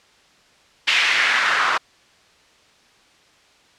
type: noise with band-pass filter sweep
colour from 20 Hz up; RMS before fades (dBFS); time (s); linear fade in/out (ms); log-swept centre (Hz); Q
white; -18; 0.87-1.78; 10; 2500 to 1200; 2.2
effects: white hiss -54 dBFS RMS until 3.78 s + low-pass 5000 Hz 12 dB/octave